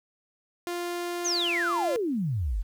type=tone with pitch glide; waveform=sawtooth; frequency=349.2 to 344 Hz; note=F4 to F4; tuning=0 to -26 cents; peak=-26 dBFS; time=0.67-1.96 s; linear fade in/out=0 ms; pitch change=-26 cents; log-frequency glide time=1.3-1.51 s
type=exponential sweep; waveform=sine; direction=down; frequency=6910 to 40.5 Hz; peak=-25 dBFS; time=1.24-2.63 s; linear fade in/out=20 ms
effects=10-bit